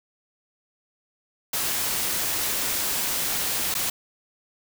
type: noise with dropouts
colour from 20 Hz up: white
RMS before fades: -26 dBFS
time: 1.53-3.9 s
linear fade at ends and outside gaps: 5 ms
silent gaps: 3.742-3.75 s
effects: none